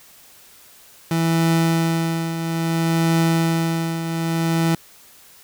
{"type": "tone with tremolo", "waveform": "30% pulse", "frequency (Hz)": 164.81, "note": "E3", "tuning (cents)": 0, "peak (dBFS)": -12, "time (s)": [1.11, 4.75], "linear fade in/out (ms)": 2, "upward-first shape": "triangle", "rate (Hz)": 0.6, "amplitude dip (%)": 65, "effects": ["white hiss -48 dBFS RMS until 5.43 s"]}